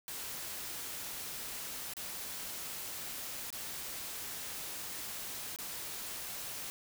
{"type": "noise with dropouts", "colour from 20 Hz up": "white", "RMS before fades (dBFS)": -42, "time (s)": [0.08, 6.7], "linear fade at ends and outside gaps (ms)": 0, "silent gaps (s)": [[1.936, 1.968], [3.504, 3.527], [5.561, 5.587]], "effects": []}